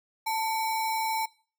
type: tone with sample-and-hold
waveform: sine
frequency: 888 Hz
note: A5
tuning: 16 cents sharp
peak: -26 dBFS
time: 0.26-1.26 s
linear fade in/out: 10 ms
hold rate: 3150 Hz
effects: noise-tail reverb RT60 0.4 s tail -21 dB re dry